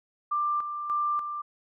sine tone with tremolo, 1185 Hz, D6, 15 cents sharp, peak -24 dBFS, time 0.31-1.42 s, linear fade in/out 10 ms, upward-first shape square, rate 1.7 Hz, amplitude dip 55%, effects none

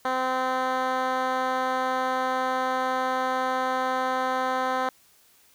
10% pulse tone with band-pass filter, 258 Hz, C4, 24 cents flat, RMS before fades -26 dBFS, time 0.05-4.89 s, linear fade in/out 2 ms, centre 910 Hz, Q 0.76, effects white hiss -59 dBFS RMS until 5.54 s

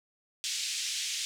white band-pass noise, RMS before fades -34 dBFS, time 0.44-1.25 s, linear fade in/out 0 ms, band 2400 to 7300 Hz, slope 24 dB/octave, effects none

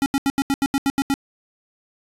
square tone bursts, 275.6 Hz, C#4, 10 cents flat, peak -17 dBFS, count 10, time 0.02-1.14 s, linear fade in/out 0 ms, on 40 ms, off 80 ms, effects resampled to 32000 Hz + 8-bit

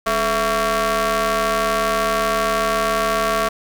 sawtooth ring-modulated tone, 233.1 Hz, A#3, in tune, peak -10 dBFS, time 0.06-3.49 s, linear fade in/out 10 ms, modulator 896 Hz, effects 8-bit

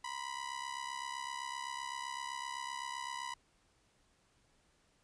sawtooth ring-modulated tone, 987.8 Hz, B5, in tune, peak -33 dBFS, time 0.04-3.34 s, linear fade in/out 5 ms, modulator 33.9 Hz, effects pink hiss -72 dBFS RMS until 5.03 s + resampled to 22050 Hz

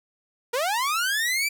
sawtooth linear sweep, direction up, 454.6 to 2366 Hz, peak -19 dBFS, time 0.53-1.49 s, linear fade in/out 10 ms, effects none

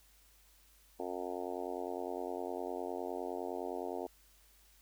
harmonic tone, 89.8 Hz, F2, 49 cents sharp, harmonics 3 / 4 / 5 / 6 / 7 / 8 / 9 / 10, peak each -46 / -43 / -43 / -49 / -45 / -45 / -49 / -51 dBFS, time 0.99-4.07 s, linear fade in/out 10 ms, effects added 50 Hz sine -66 dBFS peak until 4.81 s + white hiss -66 dBFS RMS until 4.81 s

